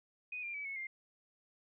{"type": "tone with pitch steps", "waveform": "sine", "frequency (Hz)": [2489, 2388, 2290, 2197, 2108], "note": ["D#7", "D7", "D7", "C#7", "C7"], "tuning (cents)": [0, 28, -44, -16, 12], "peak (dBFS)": -39, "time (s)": [0.32, 0.87], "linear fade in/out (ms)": 5, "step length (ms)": 110, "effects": []}